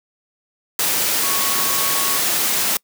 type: tone in noise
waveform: sine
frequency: 1108.7 Hz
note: C#6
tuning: in tune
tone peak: -27 dBFS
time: 1.23-2.18 s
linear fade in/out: 2 ms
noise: white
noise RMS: -19 dBFS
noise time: 0.79-2.77 s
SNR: -11 dB
effects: noise-tail reverb RT60 0.1 s tail -26 dB re dry + high-pass 150 Hz 12 dB/octave